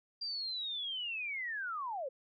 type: linear sweep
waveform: sine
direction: down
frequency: 4778 to 493.9 Hz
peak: -36 dBFS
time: 0.21-2.09 s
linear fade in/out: 10 ms
effects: none